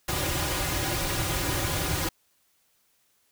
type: noise with comb filter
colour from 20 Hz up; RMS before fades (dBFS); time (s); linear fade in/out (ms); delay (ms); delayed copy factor
pink; -28; 0.08-2.09; 5; 4.5; -1
effects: white hiss -68 dBFS RMS until 3.31 s